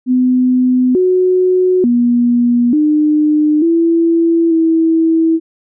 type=tone with pitch steps; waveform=sine; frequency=252.9 / 367.5 / 240.8 / 302.5 / 333.4 / 325.5 Hz; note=B3 / F#4 / B3 / D#4 / E4 / E4; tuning=+41 / -12 / -44 / -49 / +20 / -22 cents; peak=-8 dBFS; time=0.06-5.4 s; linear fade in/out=50 ms; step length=890 ms; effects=none